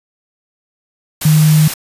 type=tone in noise; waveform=sine; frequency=154.1 Hz; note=D#3; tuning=16 cents flat; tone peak=-6 dBFS; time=1.25-1.68 s; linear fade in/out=5 ms; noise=white; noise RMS=-21 dBFS; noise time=1.21-1.74 s; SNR=+12 dB; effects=resampled to 32000 Hz